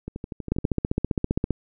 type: two click trains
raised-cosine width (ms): 3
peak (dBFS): -19 / -9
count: 8 / 16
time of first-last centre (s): 0.08-0.645 / 0.52-1.507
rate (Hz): 12.4 / 15.2
effects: none